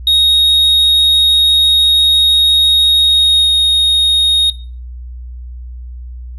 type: tone with pitch glide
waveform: triangle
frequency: 3749 to 3727 Hz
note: A#7 to A#7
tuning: +9 to -1 cents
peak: -6 dBFS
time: 0.07-4.5 s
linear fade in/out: 2 ms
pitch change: -10 cents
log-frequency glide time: 2.97-3.5 s
effects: noise-tail reverb RT60 0.4 s tail -20 dB re dry + added 61 Hz sine -25 dBFS peak until 6.38 s